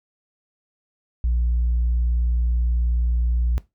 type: tone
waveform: sine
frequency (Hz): 59.3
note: A#1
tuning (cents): +30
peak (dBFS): -16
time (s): 1.24-3.58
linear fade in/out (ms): 0
effects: noise-tail reverb RT60 0.2 s tail -19 dB re dry + tanh soft clip ceiling -15 dBFS